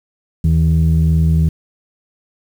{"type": "tone pair together", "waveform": "sine", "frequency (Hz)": [77.78, 160.4], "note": ["D#2", "E3"], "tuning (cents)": [0, -47], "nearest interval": "octave + minor second", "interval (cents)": 1253, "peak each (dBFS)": -11, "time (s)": [0.44, 1.49], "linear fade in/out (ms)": 5, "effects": ["tanh soft clip ceiling -6 dBFS", "7-bit"]}